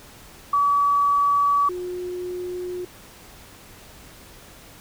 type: tone pair in turn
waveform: sine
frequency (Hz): 1142 / 359.7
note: D6 / F#4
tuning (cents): -49 / -49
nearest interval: octave + minor sixth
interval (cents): 2000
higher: first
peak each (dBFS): -16 / -27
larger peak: first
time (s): 0.53-1.69 / 1.69-2.85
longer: neither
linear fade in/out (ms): 5
effects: pink hiss -46 dBFS RMS until 4.8 s